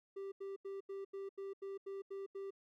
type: tone bursts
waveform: triangle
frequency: 392 Hz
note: G4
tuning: in tune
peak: -40 dBFS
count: 10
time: 0.16-2.507 s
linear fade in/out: 10 ms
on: 160 ms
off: 83 ms
effects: none